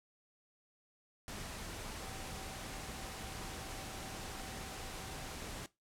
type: tone in noise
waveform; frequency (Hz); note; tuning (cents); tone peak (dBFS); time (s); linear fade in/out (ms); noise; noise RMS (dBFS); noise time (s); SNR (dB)
sine; 770; G5; -31; -54; 2.01-5.35; 0; pink; -45; 1.28-5.66; -12
effects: noise-tail reverb RT60 0.2 s tail -18 dB re dry + low-pass 11000 Hz 12 dB/octave